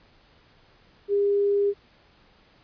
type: tone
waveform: sine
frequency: 404 Hz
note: G#4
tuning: 48 cents flat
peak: -19 dBFS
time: 1.08-1.74 s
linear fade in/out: 50 ms
effects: pink hiss -58 dBFS RMS until 2.63 s + resampled to 11025 Hz